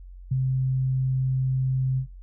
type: tone with ADSR envelope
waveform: sine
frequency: 130.81 Hz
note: C3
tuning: in tune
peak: -19 dBFS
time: 0.31-2.07 s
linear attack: 8 ms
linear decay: 16 ms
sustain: -2 dB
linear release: 91 ms
effects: noise-tail reverb RT60 0.2 s tail -21 dB re dry + added 45 Hz sine -40 dBFS peak until 2.22 s